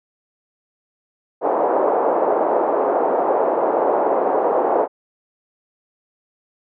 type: band-pass noise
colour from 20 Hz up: pink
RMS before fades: -18 dBFS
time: 1.41-4.88 s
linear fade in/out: 50 ms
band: 410 to 880 Hz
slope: 24 dB/octave
effects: none